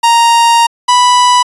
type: tone pair in turn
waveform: 45% pulse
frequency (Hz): 932.3 / 987.3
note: A#5 / B5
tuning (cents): 0 / -1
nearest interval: minor second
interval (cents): 99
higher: second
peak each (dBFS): -5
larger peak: neither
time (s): 0.03-0.67 / 0.88-1.43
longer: first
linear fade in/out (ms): 10
effects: resampled to 24000 Hz